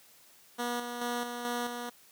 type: tone with tremolo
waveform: 10% pulse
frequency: 241.2 Hz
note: B3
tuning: 41 cents flat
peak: -23 dBFS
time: 0.58-1.9 s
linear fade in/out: 20 ms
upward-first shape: square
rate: 2.3 Hz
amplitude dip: 45%
effects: white hiss -59 dBFS RMS until 2.11 s + high-pass 100 Hz 12 dB/octave